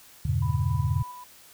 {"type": "chord", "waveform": "sine", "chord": "E diminished seventh", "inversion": "none", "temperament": "just", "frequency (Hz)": [82.41, 98.89, 118.67, 142.4], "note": ["E2", "G2", "Bb2", "Db3"], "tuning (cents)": [0, 16, 31, 47], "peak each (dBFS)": -28, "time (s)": [0.25, 1.03], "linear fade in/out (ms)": 5}
{"type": "tone with tremolo", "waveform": "sine", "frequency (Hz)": 991, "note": "B5", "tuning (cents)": 6, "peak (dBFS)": -37, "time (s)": [0.42, 1.24], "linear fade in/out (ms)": 5, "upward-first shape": "square", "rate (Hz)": 3.6, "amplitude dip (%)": 30}
{"effects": ["white hiss -52 dBFS RMS until 1.53 s"]}